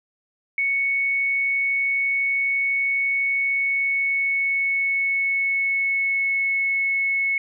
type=tone with pitch glide; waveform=sine; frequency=2217 to 2198 Hz; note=C#7 to C#7; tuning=0 to -15 cents; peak=-19 dBFS; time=0.58-7.38 s; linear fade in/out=2 ms; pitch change=-15 cents; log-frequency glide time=3.33-6.62 s; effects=none